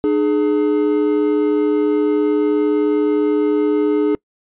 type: tone pair together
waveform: triangle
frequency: 301.5 / 420.9 Hz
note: D4 / G#4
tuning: +46 / +23 cents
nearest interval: tritone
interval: 577 cents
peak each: -14 dBFS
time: 0.04-4.15 s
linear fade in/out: 0 ms
effects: noise-tail reverb RT60 0.1 s tail -25 dB re dry + resampled to 8000 Hz